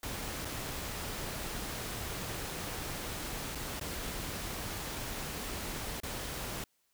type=noise with dropouts; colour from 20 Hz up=pink; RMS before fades=-39 dBFS; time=0.03-6.64 s; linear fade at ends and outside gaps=2 ms; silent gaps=0.448-0.452 / 3.55-3.554 / 3.797-3.811 / 6.002-6.033 s; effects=white hiss -75 dBFS RMS until 6.93 s